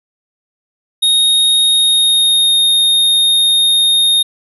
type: tone with pitch glide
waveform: square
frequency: 3729 to 3697 Hz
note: A#7 to A#7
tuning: 0 to -15 cents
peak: -9 dBFS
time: 1.02-4.23 s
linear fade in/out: 10 ms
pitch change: -15 cents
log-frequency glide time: 1.69-2.61 s
effects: none